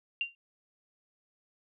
sine tone with exponential decay, 2773 Hz, F7, 13 cents flat, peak -25 dBFS, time 0.21-0.35 s, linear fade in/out 1 ms, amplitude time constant 29 ms, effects none

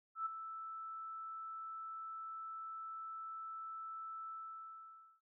sine tone with ADSR envelope, 1318.5 Hz, E6, in tune, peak -34 dBFS, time 0.15-5.21 s, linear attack 110 ms, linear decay 10 ms, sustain -10 dB, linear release 920 ms, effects none

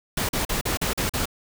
pink noise bursts, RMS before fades -25 dBFS, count 7, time 0.17-1.256 s, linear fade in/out 5 ms, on 120 ms, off 41 ms, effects none

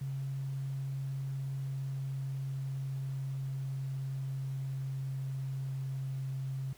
triangle tone with pitch glide, 135.7 to 133.68 Hz, C#3 to C3, -36 to +38 cents, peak -30 dBFS, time 0.01-6.73 s, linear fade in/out 5 ms, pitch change -26 cents, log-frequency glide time 0.31-6.4 s, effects tanh soft clip ceiling -32 dBFS + pink hiss -59 dBFS RMS until 6.77 s

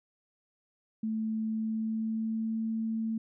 sine tone with pitch glide, 220 to 223.2 Hz, A3 to A3, 0 to +25 cents, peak -29 dBFS, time 1.03-3.18 s, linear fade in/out 5 ms, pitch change +25 cents, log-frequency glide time 1.48-2.64 s, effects none

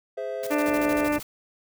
triangle chord, Ab augmented, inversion none, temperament equal with one note detuned, 415.3 / 520.2 / 659.3 Hz, Ab4 / C5 / E5, 0 / -10 / 0 cents, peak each -33 / -30 / -31 dBFS, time 0.17-1.08 s, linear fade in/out 10 ms
white noise with tremolo, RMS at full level -38 dBFS, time 0.43-1.23 s, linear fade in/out 5 ms, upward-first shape square, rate 13 Hz, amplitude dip 75%
harmonic tone, 296.3 Hz, D4, 15 cents sharp, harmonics 1 / 2 / 3 / 4 / 5 / 6 / 7 / 8 / 9, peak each -24 / -27 / -33 / -34 / -37 / -36 / -38 / -37 / -40 dBFS, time 0.5-1.19 s, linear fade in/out 20 ms
white low-pass noise, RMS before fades -39 dBFS, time 0.66-1.2 s, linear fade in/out 2 ms, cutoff 620 Hz, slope 24 dB/octave
effects none

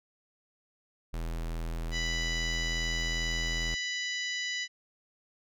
square tone, 41.2 Hz, E1, in tune, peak -33 dBFS, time 1.13-3.75 s, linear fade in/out 10 ms
harmonic tone, 989 Hz, B5, 2 cents sharp, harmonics 2 / 3 / 4 / 5 / 6 / 7, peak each -34 / -38 / -40 / -42 / -44 / -45 dBFS, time 1.91-4.68 s, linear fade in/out 50 ms
effects none

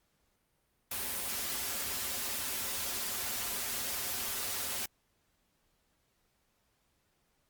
white noise with comb filter, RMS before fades -36 dBFS, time 0.91-4.86 s, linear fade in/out 5 ms, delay 6.3 ms, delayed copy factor -0.75, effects pink hiss -75 dBFS RMS until 7.49 s + Opus 48 kbps

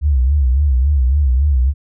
sine tone with vibrato, 67.9 Hz, C#2, 35 cents flat, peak -10 dBFS, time 0.01-1.74 s, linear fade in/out 50 ms, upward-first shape sine, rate 3.6 Hz, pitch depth 160 cents each way, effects none

